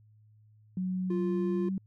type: tone with pitch glide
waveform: sine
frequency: 184.9 to 191.42 Hz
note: F#3 to G3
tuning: -1 to -41 cents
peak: -29 dBFS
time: 0.77-1.78 s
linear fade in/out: 2 ms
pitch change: +60 cents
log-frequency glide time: 1.1-1.66 s
type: tone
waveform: triangle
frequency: 349.2 Hz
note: F4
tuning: in tune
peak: -28 dBFS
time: 1.1-1.69 s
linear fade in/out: 5 ms
effects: added 107 Hz sine -57 dBFS peak until 1.86 s